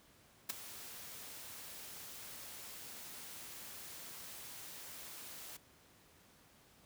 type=noise with ADSR envelope; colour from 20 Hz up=white; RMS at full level=-35 dBFS; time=0.49-5.57 s; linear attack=10 ms; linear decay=12 ms; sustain=-15 dB; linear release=7 ms; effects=pink hiss -65 dBFS RMS until 6.85 s + high-pass 60 Hz 12 dB/octave